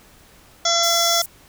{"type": "harmonic tone", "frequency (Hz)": 679, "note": "F5", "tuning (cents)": -49, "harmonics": [1, 2, 3, 5, 6, 7, 8, 9, 10], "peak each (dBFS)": [-22, -25, -30, -22, -34, -31, -22, -24, -27], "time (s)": [0.65, 1.22], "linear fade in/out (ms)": 5}
{"type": "high-pass noise", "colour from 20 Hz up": "pink", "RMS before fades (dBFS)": -30, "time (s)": [0.83, 1.26], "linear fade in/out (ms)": 5, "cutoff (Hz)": 8000, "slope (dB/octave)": 24}
{"effects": ["pink hiss -50 dBFS RMS until 1.48 s"]}